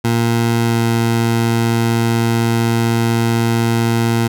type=tone with pitch glide; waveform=20% pulse; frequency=116.54 to 115.8 Hz; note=A#2 to A#2; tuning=0 to -11 cents; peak=-8 dBFS; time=0.04-4.28 s; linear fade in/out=10 ms; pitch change=-11 cents; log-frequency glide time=0.66-0.75 s; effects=none